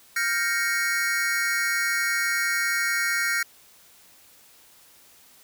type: chord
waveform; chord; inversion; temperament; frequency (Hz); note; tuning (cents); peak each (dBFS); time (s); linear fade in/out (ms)
square; G half-diminished seventh; third; equal; 1396.9 / 1568 / 1864.7 / 2217; F6 / G6 / Bb6 / Db7; 0 / 0 / 0 / 0; -29 / -31 / -27 / -30; 0.16-3.43; 5
effects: white hiss -54 dBFS RMS until 5.43 s